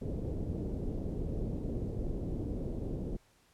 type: low-pass noise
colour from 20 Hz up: pink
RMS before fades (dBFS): -36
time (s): 0.01-3.17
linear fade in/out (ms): 10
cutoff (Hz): 470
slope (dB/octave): 24
effects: pink hiss -67 dBFS RMS until 3.53 s + low-pass 12000 Hz 12 dB/octave